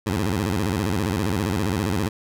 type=tone with vibrato; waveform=15% pulse; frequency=96.5 Hz; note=G2; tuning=27 cents flat; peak=-15 dBFS; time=0.06-2.09 s; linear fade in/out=10 ms; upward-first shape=square; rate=15 Hz; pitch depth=190 cents each way; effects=none